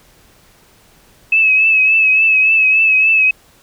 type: tone with vibrato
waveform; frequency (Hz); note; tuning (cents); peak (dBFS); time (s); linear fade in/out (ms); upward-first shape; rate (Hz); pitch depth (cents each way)
sine; 2588; E7; -32; -8; 1.32-3.31; 5; triangle; 3.5; 48
effects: pink hiss -49 dBFS RMS until 3.62 s